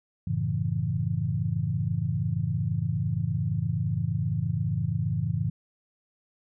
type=chord; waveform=sine; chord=F# minor seventh; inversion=none; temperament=equal; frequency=92.5 / 110 / 138.59 / 164.81 Hz; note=F#2 / A2 / C#3 / E3; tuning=0 / 0 / 0 / 0 cents; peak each=-33 / -29 / -30 / -30 dBFS; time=0.27-5.5 s; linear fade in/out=5 ms; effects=none